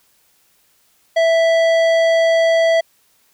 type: tone with tanh clipping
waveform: sine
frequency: 659 Hz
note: E5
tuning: 1 cent flat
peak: -13 dBFS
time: 1.16-2.81 s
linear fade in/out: 10 ms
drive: 14 dB
effects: white hiss -58 dBFS RMS until 3.33 s